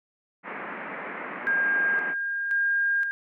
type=band-pass noise; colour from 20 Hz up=white; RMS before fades=-36 dBFS; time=0.43-2.15 s; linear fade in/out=50 ms; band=170 to 2200 Hz; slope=48 dB/octave
type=tone with tremolo; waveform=sine; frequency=1612 Hz; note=G6; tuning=48 cents sharp; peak=-21 dBFS; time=1.47-3.11 s; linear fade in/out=0 ms; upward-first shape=square; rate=0.96 Hz; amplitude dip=45%
effects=none